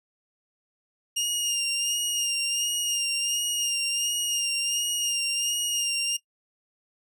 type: tone with vibrato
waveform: 20% pulse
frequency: 2827 Hz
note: F7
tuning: 20 cents sharp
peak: -19 dBFS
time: 1.16-6.17 s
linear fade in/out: 10 ms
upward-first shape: sine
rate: 1.4 Hz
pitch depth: 34 cents each way
effects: noise-tail reverb RT60 0.1 s tail -18 dB re dry